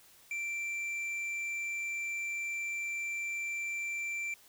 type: tone with hard clipping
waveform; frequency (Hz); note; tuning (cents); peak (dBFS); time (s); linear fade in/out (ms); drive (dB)
triangle; 2349; D7; 0; -35; 0.31-4.34; 2; 8
effects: white hiss -60 dBFS RMS until 4.48 s